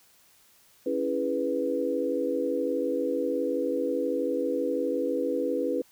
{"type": "chord", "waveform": "sine", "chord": "C# minor seventh", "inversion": "none", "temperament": "equal", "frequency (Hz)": [277.2, 329.6, 415.3, 493.9], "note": ["C#4", "E4", "G#4", "B4"], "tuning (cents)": [0, 0, 0, 0], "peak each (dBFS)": [-31, -32, -33, -28], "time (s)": [0.86, 5.82], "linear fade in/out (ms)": 5, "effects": ["white hiss -60 dBFS RMS until 5.91 s"]}